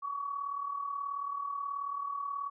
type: tone with amplitude modulation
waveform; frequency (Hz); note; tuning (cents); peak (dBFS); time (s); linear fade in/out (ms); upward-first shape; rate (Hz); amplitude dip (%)
sine; 1129; C#6; +31; -31; 0.02-2.5; 20; sine; 38.5; 60
effects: none